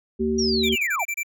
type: harmonic tone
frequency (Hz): 76.3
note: D#2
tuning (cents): -33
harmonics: 1 / 3 / 5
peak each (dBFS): -33 / -23 / -23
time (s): 0.19-0.76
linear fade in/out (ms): 20
type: linear sweep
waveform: sine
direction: down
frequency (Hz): 5800 to 615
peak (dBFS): -23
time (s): 0.38-1.04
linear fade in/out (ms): 10
type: tone bursts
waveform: square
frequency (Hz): 2343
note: D7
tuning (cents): -5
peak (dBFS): -25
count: 7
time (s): 0.63-1.233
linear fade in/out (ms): 10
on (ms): 63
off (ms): 27
effects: none